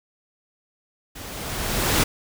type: noise with level ramp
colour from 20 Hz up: pink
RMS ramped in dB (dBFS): -38 to -18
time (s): 1.15-2.04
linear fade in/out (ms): 10
effects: none